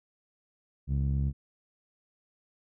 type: tone with low-pass filter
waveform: sawtooth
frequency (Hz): 69.3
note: C#2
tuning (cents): 0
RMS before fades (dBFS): -28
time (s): 0.87-1.33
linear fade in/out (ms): 50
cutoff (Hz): 160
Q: 1.9
effects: none